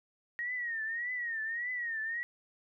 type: tone with vibrato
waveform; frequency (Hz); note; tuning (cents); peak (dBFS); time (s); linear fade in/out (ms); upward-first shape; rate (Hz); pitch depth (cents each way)
sine; 1875; A#6; +10; -33; 0.39-2.23; 0; triangle; 1.7; 130
effects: none